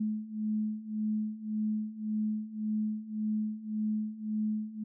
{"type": "beating tone pair", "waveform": "sine", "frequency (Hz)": [213.5, 215.3], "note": ["G#3", "A3"], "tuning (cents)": [48, -37], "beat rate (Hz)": 1.8, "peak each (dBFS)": [-35, -32], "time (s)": [0, 4.84], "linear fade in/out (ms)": 10, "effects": []}